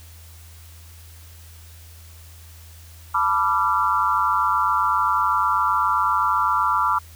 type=chord; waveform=sine; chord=B half-diminished seventh; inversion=third; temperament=equal with one note detuned; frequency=880 / 987.8 / 1174.7 / 1368.2 Hz; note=A5 / B5 / D6 / F6; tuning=0 / 0 / 0 / -36 cents; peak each=-27 / -22 / -21 / -23 dBFS; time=3.14-6.99 s; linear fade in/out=10 ms; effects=added 82 Hz sine -42 dBFS peak until 7.15 s + white hiss -49 dBFS RMS until 7.15 s